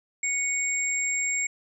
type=tone pair together; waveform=sine; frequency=2217 / 7487 Hz; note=C#7 / A#8; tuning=0 / +7 cents; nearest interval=octave + major sixth; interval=2107 cents; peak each=-27 dBFS; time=0.23-1.47 s; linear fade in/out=5 ms; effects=none